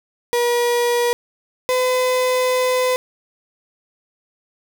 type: tone pair in turn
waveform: 35% pulse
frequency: 480 / 506.7 Hz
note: B4 / B4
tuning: -49 / +44 cents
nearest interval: minor second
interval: 93 cents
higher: second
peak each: -14 dBFS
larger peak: neither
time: 0.33-1.13 / 1.69-2.96 s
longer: second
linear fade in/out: 0 ms
effects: none